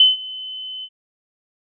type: tone with ADSR envelope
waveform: sine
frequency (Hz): 3039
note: F#7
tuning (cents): +46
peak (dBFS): -6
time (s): 0-0.89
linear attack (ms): 3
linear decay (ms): 160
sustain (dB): -22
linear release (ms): 56
effects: none